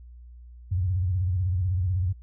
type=tone with vibrato; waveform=sine; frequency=91 Hz; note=F#2; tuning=28 cents flat; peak=-22 dBFS; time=0.71-2.13 s; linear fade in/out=10 ms; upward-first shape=square; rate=16 Hz; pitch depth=110 cents each way; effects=added 60 Hz sine -43 dBFS peak until 2.22 s